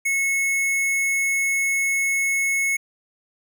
square tone, 2190 Hz, C#7, 22 cents flat, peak -20 dBFS, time 0.05-2.77 s, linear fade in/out 10 ms, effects none

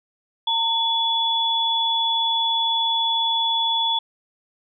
sine tone pair together, 911 / 3417 Hz, A#5 / G#7, -40 / +49 cents, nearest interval octave + major seventh, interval 2289 cents, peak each -23 / -20 dBFS, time 0.47-3.99 s, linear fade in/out 5 ms, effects none

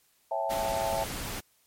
sine chord, A dominant seventh, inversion first, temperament just, 550 / 660 / 792 / 880 Hz, C#5 / E5 / G5 / A5, -14 / +2 / +18 / 0 cents, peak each -35 / -31 / -34 / -33 dBFS, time 0.31-1.04 s, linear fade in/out 5 ms
pink noise, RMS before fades -36 dBFS, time 0.49-1.41 s, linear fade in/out 20 ms
effects white hiss -67 dBFS RMS until 1.66 s + MP3 64 kbps

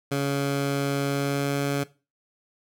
15% pulse tone with pitch glide, 140 to 140.97 Hz, C#3 to C#3, +18 to +29 cents, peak -17 dBFS, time 0.11-1.84 s, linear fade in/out 10 ms, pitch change +11 cents, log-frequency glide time 1.07-1.6 s, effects noise-tail reverb RT60 0.3 s tail -18 dB re dry

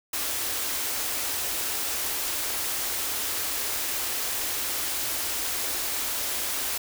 white band-stop noise, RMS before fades -29 dBFS, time 0.13-6.78 s, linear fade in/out 5 ms, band 110 to 240 Hz, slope 48 dB/octave, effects none

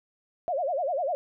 sine tone with vibrato, 622.3 Hz, D#5, in tune, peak -25 dBFS, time 0.48-1.15 s, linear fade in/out 0 ms, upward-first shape sine, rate 10 Hz, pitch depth 280 cents each way, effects none

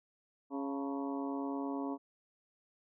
harmonic tone with a mistuned harmonic, 138.59 Hz, C#3, in tune, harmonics 2 / 3 / 4 / 5 / 6 / 7 / 8, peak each -36 / -44 / -48 / -46 / -48 / -47 / -50 dBFS, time 0.5-1.98 s, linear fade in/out 50 ms, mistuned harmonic 6, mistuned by +100 cents, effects none

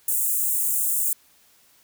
white high-pass noise, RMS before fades -23 dBFS, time 0.08-1.13 s, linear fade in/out 2 ms, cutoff 7400 Hz, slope 48 dB/octave, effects white hiss -58 dBFS RMS until 1.83 s

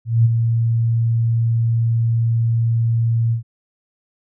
sine tone with ADSR envelope, 115.3 Hz, A#2, 19 cents flat, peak -8 dBFS, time 0.05-3.43 s, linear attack 200 ms, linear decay 25 ms, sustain -6 dB, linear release 110 ms, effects none

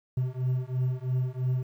triangle beating tone pair, 126.3 / 129.3 Hz, B2 / C3, +39 / -20 cents, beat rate 3 Hz, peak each -27 dBFS, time 0.17-1.63 s, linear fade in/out 5 ms, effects 10-bit

